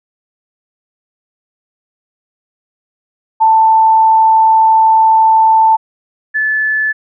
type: tone pair in turn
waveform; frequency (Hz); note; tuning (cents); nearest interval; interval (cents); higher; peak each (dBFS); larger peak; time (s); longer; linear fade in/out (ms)
sine; 886 / 1734.5; A5 / A6; +12 / -25; octave; 1163; second; -5 / -11; first; 3.4-5.77 / 6.34-6.93; first; 20
effects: none